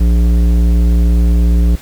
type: tone with tanh clipping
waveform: sine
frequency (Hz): 58.27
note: A#1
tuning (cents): 0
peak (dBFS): -9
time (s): 0-1.76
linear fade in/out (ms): 10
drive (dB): 13
effects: pink hiss -37 dBFS RMS until 1.81 s

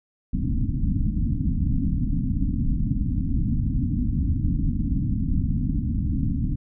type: low-pass noise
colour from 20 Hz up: pink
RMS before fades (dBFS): -23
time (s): 0.33-6.56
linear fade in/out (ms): 10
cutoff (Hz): 290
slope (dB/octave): 96
effects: none

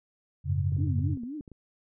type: chord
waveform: sine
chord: F# suspended second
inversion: none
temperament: equal with one note detuned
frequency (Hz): 90.86 / 103.83 / 138.59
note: F#2 / G#2 / C#3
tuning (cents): -31 / 0 / 0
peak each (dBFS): -27 / -32 / -29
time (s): 0.44-1.17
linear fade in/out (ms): 50
type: clicks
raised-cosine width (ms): 3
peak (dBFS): -34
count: 10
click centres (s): 0.722 / 0.767 / 0.804 / 0.873 / 0.993 / 1.173 / 1.235 / 1.409 / 1.478 / 1.517
type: tone with vibrato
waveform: sine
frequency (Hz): 267.1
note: C4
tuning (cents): +36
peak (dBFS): -34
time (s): 0.78-1.41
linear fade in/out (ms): 5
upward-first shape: triangle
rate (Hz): 3.9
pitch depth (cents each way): 290
effects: none

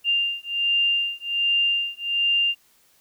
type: beating tone pair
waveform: sine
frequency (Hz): 2794 / 2795.3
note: F7 / F7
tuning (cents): 0 / +1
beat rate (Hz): 1.3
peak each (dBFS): -23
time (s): 0.04-2.55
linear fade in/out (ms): 50
effects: white hiss -60 dBFS RMS until 3 s

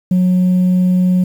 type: tone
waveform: sine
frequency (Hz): 182.3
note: F#3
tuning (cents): -25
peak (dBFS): -7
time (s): 0.11-1.24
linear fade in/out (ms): 5
effects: tanh soft clip ceiling -8 dBFS + 7-bit

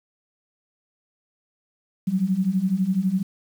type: beating tone pair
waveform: sine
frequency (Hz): 180.9 / 192.9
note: F#3 / G3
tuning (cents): -39 / -28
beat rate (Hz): 12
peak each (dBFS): -24 / -21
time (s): 2.07-3.23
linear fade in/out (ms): 10
effects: 8-bit

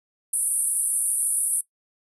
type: band-pass noise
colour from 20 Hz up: pink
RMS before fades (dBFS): -24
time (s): 0.33-1.61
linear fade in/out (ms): 5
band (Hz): 9000 to 11000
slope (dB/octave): 96
effects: noise-tail reverb RT60 0.1 s tail -18 dB re dry

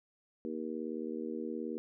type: harmonic tone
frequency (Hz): 78.9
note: D#2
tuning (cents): +25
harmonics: 3 / 4 / 5 / 6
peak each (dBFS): -40 / -41 / -42 / -43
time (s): 0.45-1.78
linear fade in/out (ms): 0
effects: none

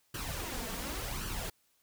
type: noise with flanger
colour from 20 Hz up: pink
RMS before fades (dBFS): -38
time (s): 0.14-1.5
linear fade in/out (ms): 5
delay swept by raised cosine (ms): 0.67 to 4.47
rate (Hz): 0.9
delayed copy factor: +0.65
effects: white hiss -72 dBFS RMS until 1.82 s

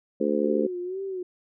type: harmonic tone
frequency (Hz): 73.3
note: D2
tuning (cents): -3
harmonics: 3 / 4 / 5 / 6 / 7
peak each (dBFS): -28 / -28 / -28 / -28 / -28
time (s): 0.2-0.67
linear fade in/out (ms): 10
type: tone with vibrato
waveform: sine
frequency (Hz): 371.6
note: F#4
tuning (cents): +7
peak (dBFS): -29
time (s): 0.44-1.23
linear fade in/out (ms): 5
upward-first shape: sine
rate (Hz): 2.1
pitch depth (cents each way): 86
effects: none

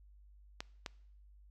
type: clicks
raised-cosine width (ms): 0.2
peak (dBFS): -22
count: 2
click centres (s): 0.605 / 0.862
effects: noise-tail reverb RT60 0.7 s tail -23 dB re dry + added 50 Hz sine -57 dBFS peak until 1.5 s

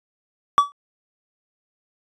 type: tone with exponential decay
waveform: triangle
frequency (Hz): 1146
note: D6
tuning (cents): -43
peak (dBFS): -5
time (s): 0.58-0.72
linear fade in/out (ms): 0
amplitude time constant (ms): 29
effects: resampled to 24000 Hz

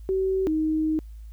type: tone pair in turn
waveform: sine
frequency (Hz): 380.8 / 312.6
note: F#4 / D#4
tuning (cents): +50 / +8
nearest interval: minor third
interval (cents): 342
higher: first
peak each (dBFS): -21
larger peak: neither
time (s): 0.09-0.47 / 0.47-0.99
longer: second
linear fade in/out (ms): 0
effects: added 54 Hz sine -38 dBFS peak until 1.32 s + white hiss -66 dBFS RMS until 1.32 s

